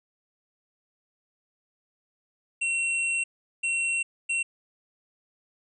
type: tone bursts at uneven times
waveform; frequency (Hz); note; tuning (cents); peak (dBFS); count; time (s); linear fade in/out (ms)
square; 2725; F7; -43; -25; 3; 2.61-3.24 / 3.63-4.03 / 4.29-4.43; 10
effects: resampled to 22050 Hz